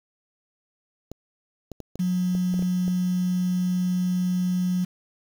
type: clicks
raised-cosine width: 2 ms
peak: -23 dBFS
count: 9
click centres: 1.116 / 1.717 / 1.803 / 1.956 / 2.351 / 2.541 / 2.593 / 2.624 / 2.88 s
type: tone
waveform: sine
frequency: 181.1 Hz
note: F#3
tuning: 37 cents flat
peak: -21 dBFS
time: 1.99-4.85 s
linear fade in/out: 10 ms
effects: 7-bit